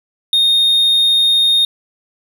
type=tone; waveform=triangle; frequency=3692 Hz; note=A#7; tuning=17 cents flat; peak=-8 dBFS; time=0.33-1.65 s; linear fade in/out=2 ms; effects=none